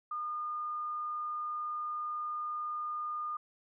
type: tone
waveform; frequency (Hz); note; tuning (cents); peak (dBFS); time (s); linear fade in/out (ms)
sine; 1217; D#6; -39; -34; 0.11-3.37; 5
effects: none